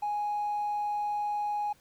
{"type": "tone", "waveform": "triangle", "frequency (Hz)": 830.6, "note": "G#5", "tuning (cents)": 0, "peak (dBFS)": -25, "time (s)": [0.02, 1.73], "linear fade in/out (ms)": 10, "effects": ["tanh soft clip ceiling -25 dBFS", "pink hiss -63 dBFS RMS until 1.8 s"]}